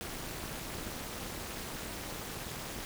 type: noise with amplitude modulation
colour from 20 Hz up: pink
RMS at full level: -37 dBFS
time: 0.01-2.85 s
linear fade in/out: 0 ms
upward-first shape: sine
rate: 280 Hz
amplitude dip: 95%
effects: none